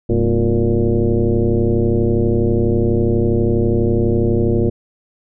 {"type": "tone with frequency modulation", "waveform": "sine", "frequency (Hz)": 129.1, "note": "C3", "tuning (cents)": -23, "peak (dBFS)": -12, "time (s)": [0.09, 4.7], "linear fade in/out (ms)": 10, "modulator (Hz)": 113, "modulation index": 3.1, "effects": []}